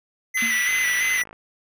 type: tone with vibrato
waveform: square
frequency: 2001 Hz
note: B6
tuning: 22 cents sharp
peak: -21 dBFS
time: 0.34-1.24 s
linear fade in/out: 20 ms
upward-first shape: square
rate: 3 Hz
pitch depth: 32 cents each way
type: band-pass noise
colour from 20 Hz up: white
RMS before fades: -29 dBFS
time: 0.37-1.22 s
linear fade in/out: 5 ms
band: 1600 to 2800 Hz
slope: 24 dB/octave
type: tone with exponential decay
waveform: triangle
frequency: 229.5 Hz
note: A#3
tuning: 27 cents flat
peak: -24 dBFS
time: 0.42-0.69 s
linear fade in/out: 5 ms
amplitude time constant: 58 ms
type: click train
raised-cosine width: 0.5 ms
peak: -27 dBFS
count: 35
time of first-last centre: 0.69-1.329 s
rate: 53.2 Hz
effects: none